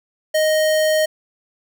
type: tone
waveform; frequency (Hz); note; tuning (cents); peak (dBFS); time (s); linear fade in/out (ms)
square; 622.3; D#5; 0; -15; 0.34-1.06; 10
effects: none